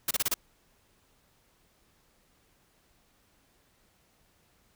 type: noise bursts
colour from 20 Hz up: white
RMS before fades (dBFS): -27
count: 5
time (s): 0.08-0.341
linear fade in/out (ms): 5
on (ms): 29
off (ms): 29
effects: pink hiss -67 dBFS RMS until 4.75 s